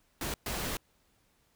pink noise bursts at uneven times, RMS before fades -35 dBFS, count 2, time 0.21-0.34 / 0.46-0.77 s, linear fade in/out 2 ms, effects pink hiss -70 dBFS RMS until 1.55 s

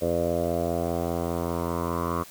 10% pulse tone with low-pass filter sweep, 85 Hz, F2, 46 cents flat, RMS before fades -27 dBFS, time 0.01-2.24 s, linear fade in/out 20 ms, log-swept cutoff 570 to 1100 Hz, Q 5.8, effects white hiss -47 dBFS RMS until 2.3 s

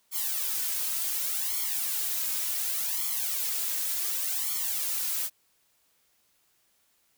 blue noise with flanger, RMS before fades -30 dBFS, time 0.11-5.3 s, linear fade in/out 50 ms, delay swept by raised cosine 0.91 to 3.21 ms, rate 0.68 Hz, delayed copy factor +0.95, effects white hiss -69 dBFS RMS until 7.17 s

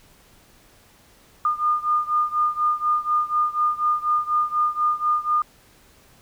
sine beating tone pair, 1214 / 1218.1 Hz, D#6 / D#6, -43 / -37 cents, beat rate 4.1 Hz, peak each -21 / -23 dBFS, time 1.45-5.42 s, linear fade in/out 2 ms, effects pink hiss -54 dBFS RMS until 6.21 s

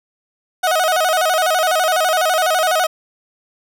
30% pulse tone with vibrato, 683 Hz, F5, 39 cents flat, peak -11 dBFS, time 0.63-2.87 s, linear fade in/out 10 ms, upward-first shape square, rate 12 Hz, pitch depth 130 cents each way, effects none

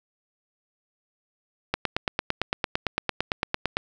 click train, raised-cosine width 0.3 ms, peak -7 dBFS, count 19, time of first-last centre 1.74-3.769 s, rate 8.87 Hz, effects none

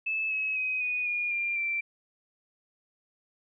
sine tone with pitch steps, 2614 / 2568 / 2522 / 2477 / 2433 / 2390 / 2348 Hz, E7 / E7 / D#7 / D#7 / D#7 / D7 / D7, -15 / -46 / +23 / -8 / -39 / +30 / -1 cents, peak -27 dBFS, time 0.06-1.81 s, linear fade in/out 10 ms, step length 250 ms, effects none

